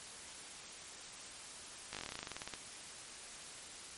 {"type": "slowing click train", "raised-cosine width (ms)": 0.2, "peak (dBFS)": -24, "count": 18, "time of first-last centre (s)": [1.93, 2.538], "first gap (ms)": 18, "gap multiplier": 1.08, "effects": ["white hiss -50 dBFS RMS until 3.97 s", "MP3 48 kbps"]}